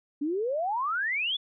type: exponential sweep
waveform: sine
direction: up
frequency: 277.2 to 3520 Hz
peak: -26 dBFS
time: 0.21-1.37 s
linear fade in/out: 10 ms
effects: none